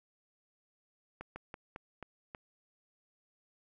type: slowing click train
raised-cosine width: 0.5 ms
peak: -28 dBFS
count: 6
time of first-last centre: 1.21-2.348 s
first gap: 150 ms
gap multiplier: 1.21
effects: none